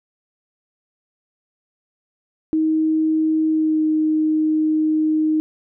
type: tone with pitch glide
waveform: sine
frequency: 315.1 to 311.1 Hz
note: D#4 to D#4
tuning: +22 to 0 cents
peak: -15 dBFS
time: 2.53-5.4 s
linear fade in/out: 0 ms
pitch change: -22 cents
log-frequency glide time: 3.49-3.83 s
effects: none